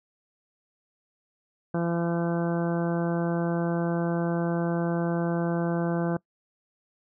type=harmonic tone; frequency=170 Hz; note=F3; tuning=46 cents flat; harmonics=1 / 2 / 3 / 4 / 5 / 6 / 7 / 8 / 9; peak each=-26 / -30 / -33 / -35 / -40 / -43 / -43 / -45 / -41 dBFS; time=1.74-6.17 s; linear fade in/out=5 ms; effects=noise-tail reverb RT60 0.1 s tail -23 dB re dry